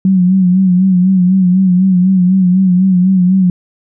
sine tone with vibrato, 185 Hz, F#3, in tune, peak -6 dBFS, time 0.05-3.5 s, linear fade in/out 2 ms, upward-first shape sine, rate 4 Hz, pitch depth 65 cents each way, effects none

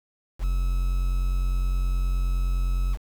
triangle tone with quantisation, 44.87 Hz, F1, 48 cents sharp, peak -19 dBFS, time 0.39-2.98 s, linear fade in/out 50 ms, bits 7, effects none

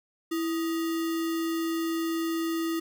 sine tone with sample-and-hold, 329.6 Hz, E4, in tune, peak -26 dBFS, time 0.31-2.8 s, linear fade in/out 10 ms, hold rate 1575 Hz, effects none

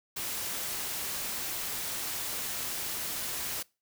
white noise, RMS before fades -35 dBFS, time 0.16-3.63 s, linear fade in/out 10 ms, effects noise-tail reverb RT60 0.3 s tail -24 dB re dry

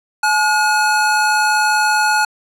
square tone pair together, 852.5 / 1441 Hz, G#5 / F#6, +45 / -46 cents, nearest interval major sixth, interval 909 cents, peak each -16 dBFS, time 0.23-2.25 s, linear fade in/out 5 ms, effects low-pass 11000 Hz 12 dB/octave

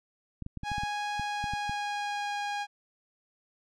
clicks, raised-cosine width 5 ms, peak -25 dBFS, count 11, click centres 0.423 / 0.464 / 0.573 / 0.634 / 0.717 / 0.782 / 0.835 / 1.196 / 1.441 / 1.536 / 1.695 s
sawtooth tone with pitch glide, 828 to 819 Hz, G#5 to G#5, -5 to -24 cents, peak -27 dBFS, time 0.63-2.67 s, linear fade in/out 50 ms, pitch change -19 cents, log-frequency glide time 1.16-2.38 s
effects low-pass 5000 Hz 12 dB/octave

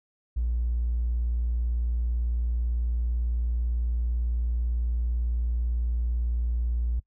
triangle tone with tanh clipping, 59 Hz, A#1, 22 cents sharp, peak -23 dBFS, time 0.36-7 s, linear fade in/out 10 ms, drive 1 dB, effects noise-tail reverb RT60 0.1 s tail -22 dB re dry

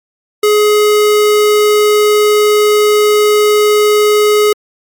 square tone, 420.3 Hz, G#4, 21 cents sharp, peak -7 dBFS, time 0.43-4.53 s, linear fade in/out 5 ms, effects MP3 96 kbps

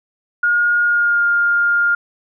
sine tone with pitch glide, 1429 to 1408.5 Hz, F6 to F6, +39 to +14 cents, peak -12 dBFS, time 0.43-1.95 s, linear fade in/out 5 ms, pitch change -25 cents, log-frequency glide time 0.84-1.26 s, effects none

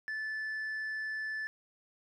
triangle tone with tanh clipping, 1746 Hz, A6, 14 cents flat, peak -35 dBFS, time 0.08-1.47 s, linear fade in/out 0 ms, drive 7 dB, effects none

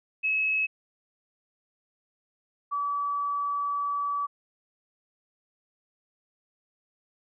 sine tone pair in turn, 2576 / 1147.5 Hz, E7 / D6, -41 / -40 cents, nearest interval octave + major second, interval 1399 cents, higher first, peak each -23 / -26 dBFS, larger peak first, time 0.23-0.67 / 2.71-4.27 s, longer second, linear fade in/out 20 ms, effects none

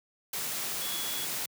sine tone in noise, 3376 Hz, G#7, 28 cents sharp, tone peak -38 dBFS, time 0.81-1.25 s, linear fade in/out 5 ms, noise white, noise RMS -34 dBFS, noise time 0.33-1.46 s, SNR -7 dB, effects high-pass 100 Hz 12 dB/octave

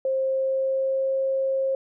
sine tone with pitch glide, 530 to 535.2 Hz, C5 to C5, +22 to +39 cents, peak -21 dBFS, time 0.05-1.75 s, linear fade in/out 2 ms, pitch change +17 cents, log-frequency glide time 0.18-1.17 s, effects none

